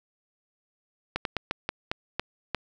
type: slowing click train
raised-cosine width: 0.3 ms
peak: -11 dBFS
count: 8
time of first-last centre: 1.16-2.547 s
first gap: 92 ms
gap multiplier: 1.25
effects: none